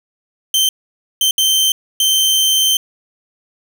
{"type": "tone bursts at uneven times", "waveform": "sawtooth", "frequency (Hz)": 3111, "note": "G7", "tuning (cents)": -14, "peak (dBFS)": -8, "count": 4, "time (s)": [[0.54, 0.69], [1.21, 1.31], [1.38, 1.72], [2, 2.77]], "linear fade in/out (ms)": 2, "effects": []}